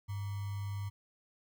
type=tone with sample-and-hold; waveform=sine; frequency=100 Hz; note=G2; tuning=35 cents sharp; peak=-35 dBFS; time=0.08-0.9 s; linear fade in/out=20 ms; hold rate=1050 Hz; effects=none